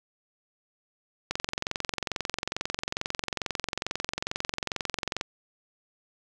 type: click train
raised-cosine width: 0.2 ms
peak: -11 dBFS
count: 88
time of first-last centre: 1.31-5.211 s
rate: 22.3 Hz
effects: none